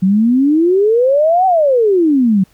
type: exponential two-way sweep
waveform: sine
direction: up then down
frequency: 182.2 to 771 to 182.2 Hz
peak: -8 dBFS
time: 0.02-2.44 s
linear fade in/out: 10 ms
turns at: 1.46 s
effects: pink hiss -53 dBFS RMS until 2.53 s